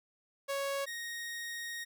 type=tone pair in turn; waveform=sawtooth; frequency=554.4 / 1868.2 Hz; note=C#5 / A#6; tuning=0 / +3 cents; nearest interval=octave + major sixth; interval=2103 cents; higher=second; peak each=-29 / -35 dBFS; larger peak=first; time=0.48-0.86 / 0.86-1.85 s; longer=second; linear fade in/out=20 ms; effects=none